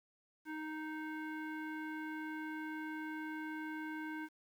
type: tone with low-pass filter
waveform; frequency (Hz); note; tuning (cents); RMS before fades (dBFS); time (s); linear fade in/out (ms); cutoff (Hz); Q
square; 311.1; D#4; 0; -43; 0.45-4.29; 50; 1800; 3.9
effects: 11-bit